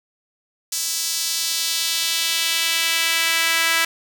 sawtooth tone with high-pass filter sweep, 329.6 Hz, E4, in tune, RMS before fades -21 dBFS, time 0.72-3.85 s, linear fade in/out 5 ms, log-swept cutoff 5900 to 1800 Hz, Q 1.4, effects none

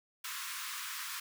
pink high-pass noise, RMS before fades -41 dBFS, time 0.24-1.2 s, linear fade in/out 5 ms, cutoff 1000 Hz, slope 96 dB/octave, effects none

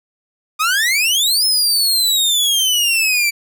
sawtooth exponential two-way sweep, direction up then down, 1207 to 5210 to 2308 Hz, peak -10 dBFS, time 0.59-3.31 s, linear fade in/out 20 ms, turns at 1.45 s, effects none

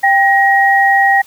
sine tone pair together, 789 / 1889.6 Hz, G5 / A#6, +11 / +23 cents, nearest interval octave + minor third, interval 1512 cents, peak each -10 dBFS, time 0.03-1.22 s, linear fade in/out 10 ms, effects white hiss -43 dBFS RMS until 1.26 s

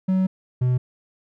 triangle tone pair in turn, 187.8 / 125.64 Hz, F#3 / B2, +26 / +30 cents, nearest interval perfect fifth, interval 696 cents, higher first, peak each -15 dBFS, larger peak neither, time 0.08-0.27 / 0.61-0.78 s, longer first, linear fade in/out 10 ms, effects none

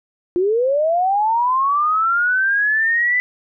sine linear sweep, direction up, 343 to 2005 Hz, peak -14 dBFS, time 0.36-3.2 s, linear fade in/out 0 ms, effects none

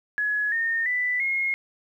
sine tone with pitch steps, 1689 / 1831.3 / 1985.5 / 2153 Hz, G#6 / A#6 / B6 / C7, +29 / -31 / +9 / +49 cents, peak -22 dBFS, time 0.18-1.54 s, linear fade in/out 0 ms, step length 340 ms, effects 10-bit

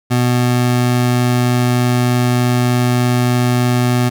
25% pulse tone, 123.3 Hz, B2, 2 cents flat, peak -8 dBFS, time 0.1-4.1 s, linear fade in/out 20 ms, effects none

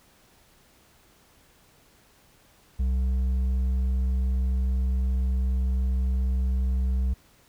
sine tone with hard clipping, 64.1 Hz, C2, 35 cents flat, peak -23 dBFS, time 2.79-7.14 s, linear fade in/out 10 ms, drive 4 dB, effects pink hiss -59 dBFS RMS until 7.48 s

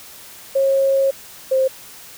sine tone pair in turn, 543 / 526.6 Hz, C#5 / C5, -36 / +11 cents, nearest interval minor second, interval 53 cents, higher first, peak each -13 dBFS, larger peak neither, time 0.55-1.11 / 1.51-1.68 s, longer first, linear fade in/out 10 ms, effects white hiss -40 dBFS RMS until 2.17 s

